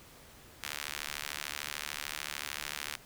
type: tone with high-pass filter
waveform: sawtooth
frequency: 73.42 Hz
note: D2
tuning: in tune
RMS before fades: -40 dBFS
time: 0.63-2.96 s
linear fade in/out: 0 ms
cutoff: 1900 Hz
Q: 0.88
effects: pink hiss -55 dBFS RMS until 3.05 s